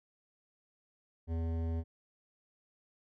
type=tone with hard clipping; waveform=sine; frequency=82.41 Hz; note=E2; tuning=in tune; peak=-34 dBFS; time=1.27-1.84 s; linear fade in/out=50 ms; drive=14 dB; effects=none